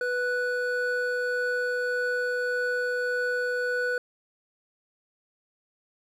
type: tone pair together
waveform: triangle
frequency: 493.9 / 1480 Hz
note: B4 / F#6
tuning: 0 / 0 cents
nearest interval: octave + perfect fifth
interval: 1900 cents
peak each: -26 dBFS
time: 0.01-3.98 s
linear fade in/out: 2 ms
effects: none